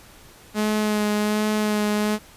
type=tone with vibrato; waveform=sawtooth; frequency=211.4 Hz; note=G#3; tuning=31 cents sharp; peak=-16 dBFS; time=0.54-2.19 s; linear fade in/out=50 ms; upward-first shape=sine; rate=1.3 Hz; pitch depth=17 cents each way; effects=pink hiss -48 dBFS RMS until 2.36 s + resampled to 32000 Hz